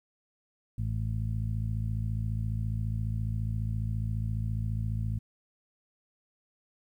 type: harmonic tone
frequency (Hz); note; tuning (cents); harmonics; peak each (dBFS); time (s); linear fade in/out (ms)
54.6; A1; -13; 1 / 2 / 3 / 4; -34 / -30 / -40 / -42; 0.78-5.19; 5
effects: 11-bit